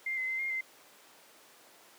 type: tone with pitch steps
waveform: sine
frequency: 2103 / 2049 / 2071 / 2125 / 2076 Hz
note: C7 / C7 / C7 / C7 / C7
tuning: +8 / -37 / -18 / +26 / -14 cents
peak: -31 dBFS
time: 0.06-0.61 s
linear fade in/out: 5 ms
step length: 110 ms
effects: pink hiss -57 dBFS RMS until 1.98 s + high-pass 400 Hz 12 dB/octave